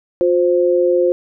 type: tone pair together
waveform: sine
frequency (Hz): 357 / 523.3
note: F4 / C5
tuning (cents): +38 / 0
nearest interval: perfect fifth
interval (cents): 662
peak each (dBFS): -14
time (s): 0.21-1.12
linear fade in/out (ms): 0
effects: none